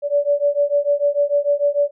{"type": "beating tone pair", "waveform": "sine", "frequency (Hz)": [573, 579.7], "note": ["D5", "D5"], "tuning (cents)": [-43, -23], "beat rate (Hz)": 6.7, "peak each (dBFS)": -18, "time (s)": [0.02, 1.91], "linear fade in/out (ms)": 50, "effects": []}